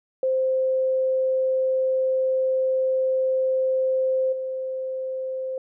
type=tone with level steps; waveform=sine; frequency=522 Hz; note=C5; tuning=4 cents flat; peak=-19 / -26 dBFS; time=0.23-5.58 s; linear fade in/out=2 ms; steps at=4.32 s; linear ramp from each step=10 ms; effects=none